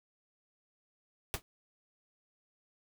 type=noise with exponential decay; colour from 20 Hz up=pink; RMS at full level=-30 dBFS; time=1.34-1.42 s; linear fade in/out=0 ms; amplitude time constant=16 ms; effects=none